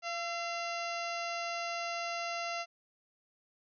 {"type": "harmonic tone with a mistuned harmonic", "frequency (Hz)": 686, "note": "F5", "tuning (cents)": -31, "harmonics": [1, 2, 3, 4, 5, 6, 7, 8, 9], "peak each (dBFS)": [-38, -41, -43, -42, -53, -50, -46, -54, -50], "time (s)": [0.02, 2.66], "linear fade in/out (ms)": 50, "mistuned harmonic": 2, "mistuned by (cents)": -33, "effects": []}